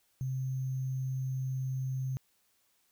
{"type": "tone with sample-and-hold", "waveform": "sine", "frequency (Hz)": 130.81, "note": "C3", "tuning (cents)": 0, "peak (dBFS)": -31, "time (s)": [0.21, 2.17], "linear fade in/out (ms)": 0, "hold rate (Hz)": 6300, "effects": ["white hiss -72 dBFS RMS until 2.91 s"]}